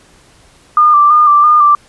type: tone with vibrato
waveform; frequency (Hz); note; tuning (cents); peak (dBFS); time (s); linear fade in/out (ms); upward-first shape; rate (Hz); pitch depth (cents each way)
sine; 1194; D6; +28; -4; 0.77-1.75; 2; square; 3; 29
effects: pink hiss -46 dBFS RMS until 1.88 s + resampled to 24000 Hz